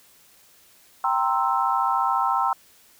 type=chord; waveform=sine; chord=C dominant seventh; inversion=second; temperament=equal; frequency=784 / 932.3 / 1046.5 / 1318.5 Hz; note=G5 / Bb5 / C6 / E6; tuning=0 / 0 / 0 / 0 cents; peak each=-25 dBFS; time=1.04-2.53 s; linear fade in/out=2 ms; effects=white hiss -55 dBFS RMS until 2.99 s